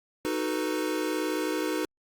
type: chord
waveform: square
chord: B dominant seventh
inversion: first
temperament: equal with one note detuned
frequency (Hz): 311.1 / 370 / 441.5 / 493.9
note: D#4 / F#4 / A4 / B4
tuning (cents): 0 / 0 / +6 / 0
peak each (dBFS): -31 / -34 / -36 / -35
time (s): 0.25-1.85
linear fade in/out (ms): 0
effects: Opus 48 kbps